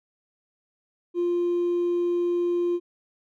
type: tone with hard clipping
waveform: triangle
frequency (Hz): 349.2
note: F4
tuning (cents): 0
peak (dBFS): -21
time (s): 1.14-2.8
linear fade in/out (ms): 50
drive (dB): 2
effects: none